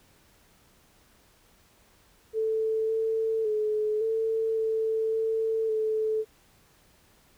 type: tone with pitch steps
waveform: sine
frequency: 441 / 445.2 / 427.1 / 446.1 / 442.9 / 445.3 / 436.1 Hz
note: A4 / A4 / G#4 / A4 / A4 / A4 / A4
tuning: +4 / +20 / +48 / +24 / +11 / +21 / -15 cents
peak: -24 dBFS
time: 2.33-6.25 s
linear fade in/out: 50 ms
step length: 560 ms
effects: pink hiss -61 dBFS RMS until 7.37 s